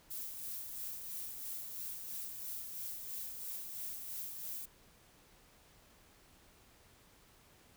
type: noise with tremolo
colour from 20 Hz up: violet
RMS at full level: -42 dBFS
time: 0.1-4.66 s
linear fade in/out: 10 ms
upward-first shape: sine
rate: 3 Hz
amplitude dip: 40%
effects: pink hiss -64 dBFS RMS until 7.76 s